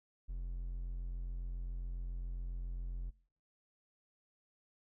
triangle tone, 43.65 Hz, F1, in tune, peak -36 dBFS, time 0.28-3.11 s, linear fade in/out 20 ms, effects noise-tail reverb RT60 0.5 s tail -22 dB re dry

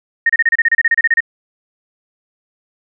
sine tone bursts, 1845 Hz, A#6, 18 cents flat, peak -8 dBFS, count 15, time 0.26-1.205 s, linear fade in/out 5 ms, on 35 ms, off 30 ms, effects none

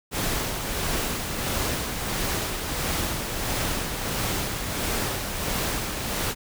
pink noise with tremolo, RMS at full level -26 dBFS, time 0.11-6.35 s, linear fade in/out 50 ms, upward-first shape sine, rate 1.5 Hz, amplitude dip 40%, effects none

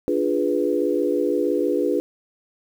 sine chord, D diminished seventh, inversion none, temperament equal, 293.7 / 349.2 / 415.3 / 493.9 Hz, D4 / F4 / Ab4 / Cb5, 0 / 0 / 0 / 0 cents, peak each -24 dBFS, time 0.08-2 s, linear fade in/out 0 ms, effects 8-bit

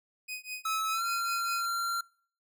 sawtooth tone with tremolo, 2500 Hz, D#7, 8 cents sharp, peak -31 dBFS, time 0.28-1.66 s, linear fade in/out 10 ms, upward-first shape triangle, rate 5 Hz, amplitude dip 100%
square tone with pitch glide, 1300 to 1374.9 Hz, E6 to F6, -24 to -27 cents, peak -30 dBFS, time 0.65-2.01 s, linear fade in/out 5 ms, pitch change +97 cents, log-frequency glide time 0.91-1.03 s
effects noise-tail reverb RT60 0.5 s tail -25 dB re dry

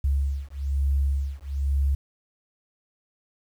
sine beating tone pair, 68.7 / 69.8 Hz, C#2 / C#2, -15 / +13 cents, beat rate 1.1 Hz, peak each -25 dBFS, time 0.04-1.95 s, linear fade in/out 5 ms, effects 9-bit

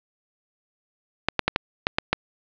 clicks, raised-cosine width 0.3 ms, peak -3 dBFS, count 7, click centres 1.286 / 1.393 / 1.48 / 1.561 / 1.869 / 1.985 / 2.13 s, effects resampled to 11025 Hz + 7-bit

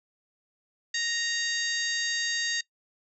harmonic tone, 932.3 Hz, A#5, in tune, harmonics 2 / 3 / 4 / 5 / 6 / 7 / 8, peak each -31 / -38 / -33 / -33 / -45 / -35 / -41 dBFS, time 0.94-2.61 s, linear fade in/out 5 ms, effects noise-tail reverb RT60 0.1 s tail -21 dB re dry

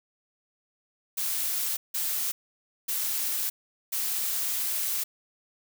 blue noise bursts at uneven times, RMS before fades -29 dBFS, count 4, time 1.17-1.77 / 1.94-2.32 / 2.88-3.5 / 3.92-5.04 s, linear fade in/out 10 ms, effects none

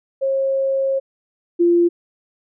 sine tone pair in turn, 540 / 345.1 Hz, C#5 / F4, -45 / -21 cents, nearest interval minor sixth, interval 776 cents, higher first, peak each -16 / -11 dBFS, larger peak second, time 0.21-1 / 1.59-1.89 s, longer first, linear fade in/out 20 ms, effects none

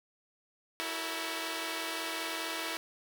5% pulse tone cluster, 326.8 / 371.9 / 446.7 / 462.3 / 564 Hz, E4 / F#4 / A4 / A#4 / C#5, -15 / +9 / +26 / -14 / +30 cents, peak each -25 / -33 / -31 / -34 / -33 dBFS, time 0.8-2.77 s, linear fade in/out 0 ms, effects none

